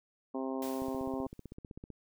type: harmonic tone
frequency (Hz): 132.4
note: C3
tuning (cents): +21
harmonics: 2 / 3 / 4 / 5 / 6 / 7 / 8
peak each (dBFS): -36 / -40 / -42 / -44 / -46 / -47 / -48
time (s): 0.34-1.27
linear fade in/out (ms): 10
type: noise with exponential decay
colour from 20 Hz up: white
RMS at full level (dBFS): -45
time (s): 0.62-1.54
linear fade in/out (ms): 2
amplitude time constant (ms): 200
type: click train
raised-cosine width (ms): 3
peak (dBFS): -32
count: 18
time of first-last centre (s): 0.82-1.903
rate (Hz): 15.7
effects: none